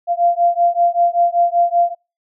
sine beating tone pair, 690 / 695.2 Hz, F5 / F5, -21 / -8 cents, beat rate 5.2 Hz, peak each -15 dBFS, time 0.07-1.95 s, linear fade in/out 50 ms, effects noise-tail reverb RT60 0.3 s tail -25 dB re dry

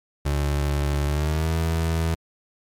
30% pulse tone with pitch glide, 72 to 81.76 Hz, D2 to E2, -34 to -14 cents, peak -18 dBFS, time 0.25-2.15 s, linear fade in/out 10 ms, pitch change +220 cents, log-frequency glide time 1.05-1.53 s, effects MP3 96 kbps

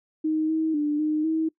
sine tone with pitch steps, 312.5 / 318.2 / 296.2 / 306.5 / 319.5 Hz, D#4 / D#4 / D4 / D#4 / D#4, +8 / +39 / +15 / -26 / +46 cents, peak -21 dBFS, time 0.24-1.49 s, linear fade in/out 10 ms, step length 250 ms, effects noise-tail reverb RT60 0.1 s tail -22 dB re dry

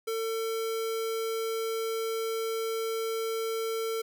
square tone, 450 Hz, A4, 39 cents sharp, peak -30 dBFS, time 0.07-4.02 s, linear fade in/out 10 ms, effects none

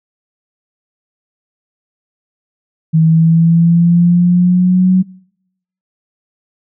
sine exponential sweep, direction up, 159.6 to 186.7 Hz, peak -6 dBFS, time 2.93-5.03 s, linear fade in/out 20 ms, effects noise-tail reverb RT60 0.8 s tail -25 dB re dry

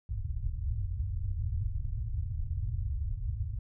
white low-pass noise, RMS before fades -33 dBFS, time 0.09-3.59 s, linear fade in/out 5 ms, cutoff 110 Hz, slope 48 dB/octave, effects none

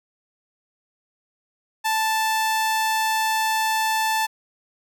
sawtooth tone, 880 Hz, A5, in tune, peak -16 dBFS, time 1.84-4.27 s, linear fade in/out 20 ms, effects none

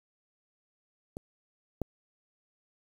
clicks, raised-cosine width 2 ms, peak -25 / -17 dBFS, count 2, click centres 1.169 / 1.817 s, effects 8-bit

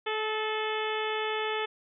harmonic tone with a mistuned harmonic, 432.7 Hz, A4, 29 cents flat, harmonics 1 / 2 / 3 / 4 / 5 / 6 / 7 / 8, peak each -32 / -35 / -37 / -38 / -39 / -40 / -40 / -41 dBFS, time 0.06-1.66 s, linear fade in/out 10 ms, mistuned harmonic 4, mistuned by +21 cents, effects none

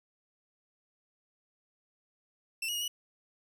sawtooth tone with pitch steps, 2682 / 2897 / 2869 / 2936 Hz, E7 / F#7 / F7 / F#7, +29 / -37 / +46 / -14 cents, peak -29 dBFS, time 2.62-2.88 s, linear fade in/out 5 ms, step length 65 ms, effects none

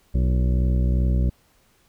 harmonic tone with a mistuned harmonic, 62.6 Hz, B1, 24 cents sharp, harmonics 1 / 2 / 3 / 4 / 5 / 6 / 7 / 8 / 9, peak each -18 / -25 / -28 / -35 / -39 / -39 / -45 / -46 / -41 dBFS, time 0.14-1.3 s, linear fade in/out 10 ms, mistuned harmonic 6, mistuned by -60 cents, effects pink hiss -61 dBFS RMS until 1.88 s

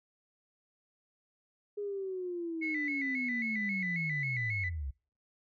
sine linear sweep, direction down, 415.3 to 63.4 Hz, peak -34 dBFS, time 1.77-4.91 s, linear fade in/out 10 ms
sine tone with vibrato, 2087 Hz, C7, 5 cents flat, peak -32 dBFS, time 2.61-4.7 s, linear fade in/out 20 ms, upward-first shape square, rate 3.7 Hz, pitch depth 78 cents each way
effects noise-tail reverb RT60 0.4 s tail -26 dB re dry + tanh soft clip ceiling -23 dBFS

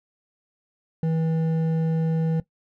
triangle tone with hard clipping, 161.8 Hz, E3, 32 cents flat, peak -22 dBFS, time 1.03-2.4 s, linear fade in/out 2 ms, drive 11 dB, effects noise-tail reverb RT60 0.1 s tail -17 dB re dry

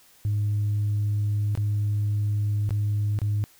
sine tone with dropouts, 103.83 Hz, G#2, in tune, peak -20 dBFS, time 0.25-3.44 s, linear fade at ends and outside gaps 0 ms, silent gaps 1.552-1.575 / 2.692-2.707 / 3.189-3.217 s, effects tanh soft clip ceiling -19 dBFS + white hiss -56 dBFS RMS until 3.59 s

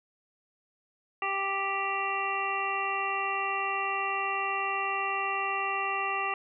harmonic tone, 392 Hz, G4, in tune, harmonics 1 / 2 / 3 / 5 / 6 / 7, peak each -39 / -34 / -32 / -36 / -40 / -34 dBFS, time 1.22-6.34 s, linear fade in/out 2 ms, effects none

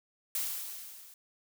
blue noise with level ramp, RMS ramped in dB -32 to -54 dBFS, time 0.35-1.14 s, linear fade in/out 2 ms, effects none

